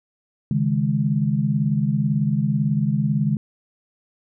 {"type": "chord", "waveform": "sine", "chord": "C# suspended second", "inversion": "none", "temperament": "equal with one note detuned", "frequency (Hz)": [137.48, 155.56, 207.7], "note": ["C#3", "D#3", "G#3"], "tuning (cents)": [-14, 0, 0], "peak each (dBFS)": -22, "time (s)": [0.51, 3.37], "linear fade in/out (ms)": 2, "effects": []}